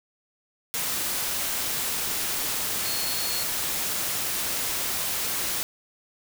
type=tone in noise; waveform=sine; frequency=4325 Hz; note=C#8; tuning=43 cents flat; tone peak=-32 dBFS; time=2.85-3.43 s; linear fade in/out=0 ms; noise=white; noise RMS=-28 dBFS; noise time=0.74-5.63 s; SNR=-7 dB; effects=none